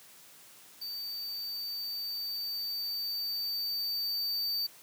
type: tone with level ramp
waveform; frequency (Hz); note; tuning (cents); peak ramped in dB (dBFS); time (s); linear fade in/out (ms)
square; 4604; D8; -35; -37 to -30; 0.81-4.67; 10
effects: white hiss -55 dBFS RMS until 4.82 s + high-pass 100 Hz 12 dB/octave